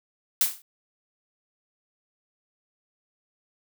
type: noise with exponential decay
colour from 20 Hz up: blue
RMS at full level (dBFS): -17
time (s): 0.41-0.62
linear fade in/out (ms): 2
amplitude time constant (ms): 45
effects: none